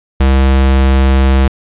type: tone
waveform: square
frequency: 66.6 Hz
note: C2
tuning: 31 cents sharp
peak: -7 dBFS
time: 0.2-1.48 s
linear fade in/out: 5 ms
effects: resampled to 8000 Hz + 8-bit